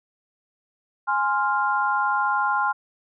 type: chord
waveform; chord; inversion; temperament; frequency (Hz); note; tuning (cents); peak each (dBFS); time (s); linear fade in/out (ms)
sine; F minor; first; equal; 830.6 / 1046.5 / 1396.9; Ab5 / C6 / F6; 0 / 0 / 0; -24; 1.07-2.73; 20
effects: none